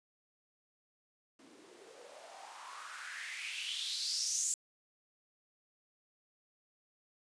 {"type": "noise with band-pass filter sweep", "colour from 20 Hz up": "blue", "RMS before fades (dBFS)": -41, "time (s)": [1.39, 4.54], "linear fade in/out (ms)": 2, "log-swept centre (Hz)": [260, 7500], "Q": 5.1, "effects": ["resampled to 22050 Hz"]}